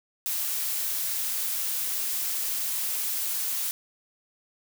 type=noise; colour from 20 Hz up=blue; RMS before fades=-29 dBFS; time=0.26-3.71 s; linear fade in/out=0 ms; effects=none